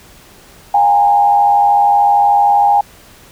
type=tone with frequency modulation; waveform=sine; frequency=815 Hz; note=G#5; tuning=33 cents flat; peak=-7 dBFS; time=0.74-2.81 s; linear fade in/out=5 ms; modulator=93.1 Hz; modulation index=0.59; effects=pink hiss -42 dBFS RMS until 3.31 s